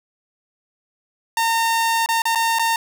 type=tone with dropouts; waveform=sawtooth; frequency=913 Hz; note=A#5; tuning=36 cents flat; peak=-13 dBFS; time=1.37-2.76 s; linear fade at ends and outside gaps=2 ms; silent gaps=2.061-2.088 / 2.22-2.254 / 2.35-2.356 / 2.587-2.594 s; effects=none